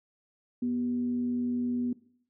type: tone with frequency modulation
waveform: sine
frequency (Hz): 244.5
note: B3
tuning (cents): -17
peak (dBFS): -26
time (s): 0.62-1.93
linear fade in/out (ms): 5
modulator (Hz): 145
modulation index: 0.24
effects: noise-tail reverb RT60 0.6 s tail -19 dB re dry + high-pass 150 Hz 12 dB/octave

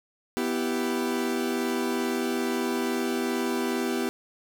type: chord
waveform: 40% pulse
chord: E minor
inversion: second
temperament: equal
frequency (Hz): 246.9 / 329.6 / 392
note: B3 / E4 / G4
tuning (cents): 0 / 0 / 0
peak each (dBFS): -28 / -31 / -29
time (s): 0.37-4.09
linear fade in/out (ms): 0
effects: none

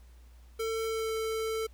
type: tone with pitch glide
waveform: square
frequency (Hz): 448.1 to 443.5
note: A4 to A4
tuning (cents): +32 to +14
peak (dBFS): -31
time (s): 0.59-1.67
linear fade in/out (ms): 10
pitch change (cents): -18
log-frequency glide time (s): 0.82-1.13
effects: added 60 Hz sine -51 dBFS peak until 1.73 s + pink hiss -66 dBFS RMS until 1.73 s

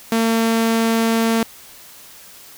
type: tone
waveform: sawtooth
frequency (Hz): 226.8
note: A#3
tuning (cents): -47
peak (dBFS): -11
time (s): 0.12-1.43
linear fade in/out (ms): 2
effects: white hiss -42 dBFS RMS until 2.57 s

